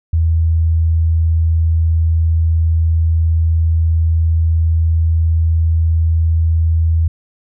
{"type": "tone", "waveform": "sine", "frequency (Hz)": 81.5, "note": "E2", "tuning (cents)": -19, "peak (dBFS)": -10, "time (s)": [0.13, 7.08], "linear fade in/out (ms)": 5, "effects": []}